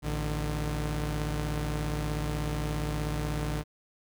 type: tone pair together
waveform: sawtooth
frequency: 55.57 / 150 Hz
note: A1 / D3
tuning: +18 / +37 cents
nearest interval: octave + perfect fourth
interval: 1719 cents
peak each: -28 dBFS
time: 0.02-3.64 s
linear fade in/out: 50 ms
effects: none

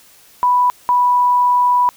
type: tone pair in turn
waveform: sine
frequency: 987.8 / 983.9 Hz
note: B5 / B5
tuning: 0 / -7 cents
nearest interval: unison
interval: 7 cents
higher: first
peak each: -10 dBFS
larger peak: neither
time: 0.43-0.7 / 0.89-1.89 s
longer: second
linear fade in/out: 0 ms
effects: white hiss -47 dBFS RMS until 1.96 s

